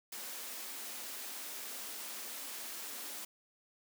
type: high-pass noise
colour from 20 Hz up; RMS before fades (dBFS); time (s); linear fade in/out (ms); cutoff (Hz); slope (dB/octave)
white; -44; 0.12-3.25; 5; 200; 96
effects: none